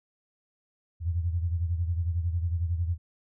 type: beating tone pair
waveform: sine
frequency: 84 / 95 Hz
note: E2 / F#2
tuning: +33 / +46 cents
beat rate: 11 Hz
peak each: -26 / -33 dBFS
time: 1-2.98 s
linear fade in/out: 50 ms
effects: none